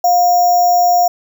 sine tone with sample-and-hold, 710 Hz, F5, 28 cents sharp, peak -8 dBFS, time 0.04-1.08 s, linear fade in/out 5 ms, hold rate 6300 Hz, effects none

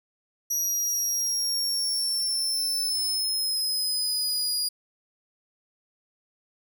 sawtooth linear sweep, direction down, 5790 to 4855 Hz, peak -22 dBFS, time 0.5-4.69 s, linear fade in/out 10 ms, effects none

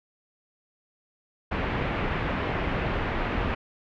pink low-pass noise, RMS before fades -28 dBFS, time 1.51-3.55 s, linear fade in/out 10 ms, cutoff 2600 Hz, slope 24 dB/octave, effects none

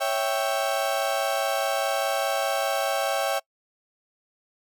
35% pulse chord, C# diminished, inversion none, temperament equal, 554.4 / 659.3 / 784 Hz, C#5 / E5 / G5, 0 / 0 / 0 cents, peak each -26 dBFS, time 0-3.4 s, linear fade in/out 20 ms, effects noise-tail reverb RT60 0.1 s tail -25 dB re dry

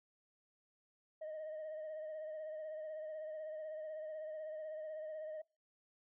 sine tone with vibrato, 622.3 Hz, D#5, in tune, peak -40 dBFS, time 1.21-5.42 s, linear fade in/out 10 ms, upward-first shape triangle, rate 16 Hz, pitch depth 42 cents each way, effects noise-tail reverb RT60 0.3 s tail -26 dB re dry + tanh soft clip ceiling -41 dBFS

